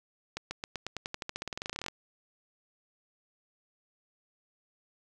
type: accelerating click train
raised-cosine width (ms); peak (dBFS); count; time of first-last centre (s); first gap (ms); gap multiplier
0.2; -18; 25; 0.37-1.883; 140; 0.92
effects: none